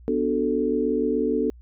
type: chord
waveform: sine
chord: B minor seventh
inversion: none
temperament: equal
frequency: 246.9 / 293.7 / 370 / 440 Hz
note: B3 / D4 / F#4 / A4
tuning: 0 / 0 / 0 / 0 cents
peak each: -26 / -26 / -29 / -24 dBFS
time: 0.08-1.5 s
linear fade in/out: 0 ms
effects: added 60 Hz sine -44 dBFS peak until 1.61 s